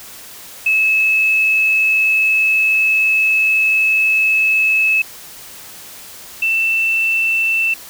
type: tone pair in turn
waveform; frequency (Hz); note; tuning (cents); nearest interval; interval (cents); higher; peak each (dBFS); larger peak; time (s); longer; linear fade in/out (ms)
sine; 2596 / 2669; E7 / E7; -27 / +21; unison; 48; second; -11 / -13; first; 0.66-5.02 / 6.42-7.74; first; 5
effects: white hiss -36 dBFS RMS until 7.89 s